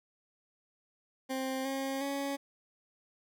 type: tone with pitch steps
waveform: 20% pulse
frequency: 263.3 / 269.9 / 278.6 Hz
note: C4 / C#4 / C#4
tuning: +11 / -46 / +9 cents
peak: -28 dBFS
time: 1.29-2.37 s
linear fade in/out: 20 ms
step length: 360 ms
effects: none